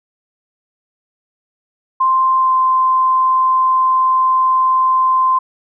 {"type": "tone with pitch glide", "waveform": "sine", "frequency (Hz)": [1046.5, 1039.3], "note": ["C6", "C6"], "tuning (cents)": [0, -12], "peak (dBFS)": -10, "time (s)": [2, 5.39], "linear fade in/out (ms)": 10, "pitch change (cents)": -12, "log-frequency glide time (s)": [2.38, 2.52], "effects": []}